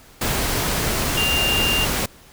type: tone in noise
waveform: sine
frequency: 2794 Hz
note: F7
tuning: in tune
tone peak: -19 dBFS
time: 1.17-1.85 s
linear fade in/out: 5 ms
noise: pink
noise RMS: -22 dBFS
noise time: 0.21-2.06 s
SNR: 0 dB
effects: pink hiss -48 dBFS RMS until 2.32 s